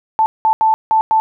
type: tone bursts at uneven times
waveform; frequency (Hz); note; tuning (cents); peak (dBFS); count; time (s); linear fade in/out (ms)
sine; 880; A5; 0; -9; 5; 0.19-0.26 / 0.45-0.53 / 0.61-0.74 / 0.91-1.01 / 1.11-1.2; 0
effects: none